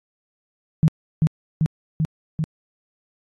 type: tone with echo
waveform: sine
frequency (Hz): 157.2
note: D#3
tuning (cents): +18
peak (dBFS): -11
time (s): 0.83-0.88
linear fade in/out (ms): 0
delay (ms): 390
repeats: 4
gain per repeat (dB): -2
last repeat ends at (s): 2.44
effects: AAC 32 kbps